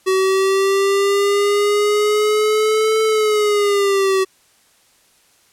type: linear two-way sweep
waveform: square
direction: up then down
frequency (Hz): 377.2 to 439.6 to 378.7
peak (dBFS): -14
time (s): 0.06-4.25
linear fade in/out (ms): 20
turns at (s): 3.02
effects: white hiss -55 dBFS RMS until 5.52 s + low-pass 11000 Hz 12 dB/octave